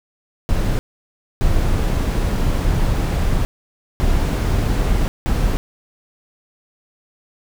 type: noise bursts at uneven times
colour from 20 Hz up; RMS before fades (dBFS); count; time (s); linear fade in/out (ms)
brown; -17; 4; 0.49-0.79 / 1.41-3.45 / 4-5.08 / 5.26-5.57; 0
effects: none